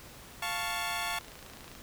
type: chord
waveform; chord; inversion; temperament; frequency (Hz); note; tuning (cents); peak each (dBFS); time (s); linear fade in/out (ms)
15% pulse; F augmented; none; equal; 698.5 / 880 / 1108.7; F5 / A5 / C#6; 0 / 0 / 0; -30; 0.42-1.19; 5
type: click train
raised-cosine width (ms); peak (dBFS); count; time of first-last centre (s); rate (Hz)
0.2; -31; 21; 1.03-1.752; 27.7
effects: pink hiss -50 dBFS RMS until 1.82 s